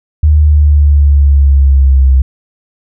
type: linear sweep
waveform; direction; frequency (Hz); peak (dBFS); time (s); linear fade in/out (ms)
sine; down; 76.2 to 65.41; -3; 0.23-2.22; 5
effects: none